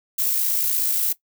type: noise with amplitude modulation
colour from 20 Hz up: violet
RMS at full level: -20 dBFS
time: 0.18-1.13 s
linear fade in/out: 10 ms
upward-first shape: sine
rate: 56.7 Hz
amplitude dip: 35%
effects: noise-tail reverb RT60 0.1 s tail -18 dB re dry